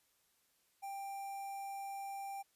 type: tone with notch filter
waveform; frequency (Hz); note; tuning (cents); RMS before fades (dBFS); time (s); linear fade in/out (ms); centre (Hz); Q
square; 790; G5; +13; -44; 0.82-2.43; 20; 3700; 0.56
effects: white hiss -75 dBFS RMS until 2.55 s + resampled to 32000 Hz